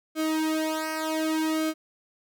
sawtooth tone with flanger, 315.1 Hz, D#4, 22 cents sharp, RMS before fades -27 dBFS, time 0.15-1.74 s, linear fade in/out 50 ms, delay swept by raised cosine 1.1 to 2.9 ms, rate 0.66 Hz, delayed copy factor -1, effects none

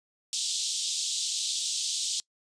pink band-pass noise, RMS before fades -31 dBFS, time 0.33-2.2 s, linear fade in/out 0 ms, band 3300 to 8700 Hz, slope 48 dB/octave, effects noise-tail reverb RT60 0.1 s tail -25 dB re dry + resampled to 22050 Hz

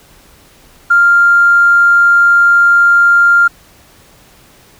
triangle tone with tanh clipping, 1396 Hz, F6, 1 cent flat, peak -4 dBFS, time 0.9-3.48 s, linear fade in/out 10 ms, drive 2 dB, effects pink hiss -44 dBFS RMS until 4.79 s

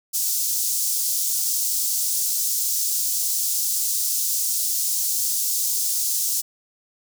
pink high-pass noise, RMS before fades -23 dBFS, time 0.13-6.42 s, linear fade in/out 20 ms, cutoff 5600 Hz, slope 24 dB/octave, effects none

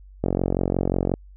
click train, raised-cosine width 2 ms, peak -8 dBFS, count 42, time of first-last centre 0.24-1.139 s, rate 45.6 Hz, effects added 48 Hz sine -43 dBFS peak until 1.36 s

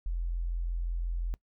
sine tone, 42.81 Hz, F1, 34 cents flat, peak -29 dBFS, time 0.06-1.34 s, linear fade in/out 0 ms, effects noise-tail reverb RT60 0.1 s tail -22 dB re dry

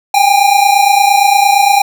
square tone pair together, 789 / 817.7 Hz, G5 / G#5, +11 / -27 cents, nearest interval minor second, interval 62 cents, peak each -10 dBFS, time 0.14-1.82 s, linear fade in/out 5 ms, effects none

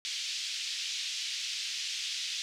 pink band-pass noise, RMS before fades -36 dBFS, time 0.05-2.42 s, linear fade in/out 0 ms, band 2800 to 6000 Hz, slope 24 dB/octave, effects none

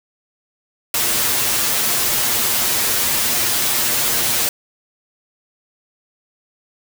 white noise with comb filter, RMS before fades -18 dBFS, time 0.94-4.49 s, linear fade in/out 2 ms, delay 8.5 ms, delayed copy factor +0.9, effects none

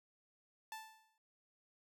sawtooth tone with exponential decay, 880 Hz, A5, in tune, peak -39 dBFS, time 0.72-1.18 s, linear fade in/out 1 ms, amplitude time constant 100 ms, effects none

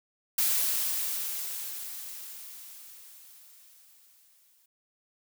blue noise with exponential decay, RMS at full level -25 dBFS, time 0.38-4.66 s, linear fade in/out 5 ms, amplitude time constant 930 ms, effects none

